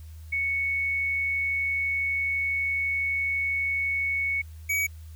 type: tone pair in turn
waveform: sine / square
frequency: 2217 / 2265 Hz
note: C#7 / C#7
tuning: 0 / +37 cents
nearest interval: unison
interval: 37 cents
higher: second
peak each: -24 dBFS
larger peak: neither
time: 0.32-4.42 / 4.69-4.87 s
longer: first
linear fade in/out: 10 ms
effects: added 79 Hz sine -40 dBFS peak until 5.15 s + white hiss -59 dBFS RMS until 5.15 s